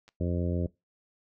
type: clicks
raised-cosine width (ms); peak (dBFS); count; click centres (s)
0.2; -36; 2; 0.08 / 0.089
type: harmonic tone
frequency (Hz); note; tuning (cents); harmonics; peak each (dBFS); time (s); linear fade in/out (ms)
87.31; F2; 0; 1 / 2 / 3 / 4 / 5 / 6 / 7; -29 / -32 / -36 / -37 / -40 / -40 / -42; 0.2-0.67; 10
effects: noise-tail reverb RT60 0.2 s tail -21 dB re dry